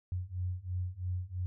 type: beating tone pair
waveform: sine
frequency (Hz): 89.2 / 92.2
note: F2 / F#2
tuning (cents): +37 / -6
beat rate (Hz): 3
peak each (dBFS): -37 / -36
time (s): 0.12-1.46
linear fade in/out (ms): 0
effects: none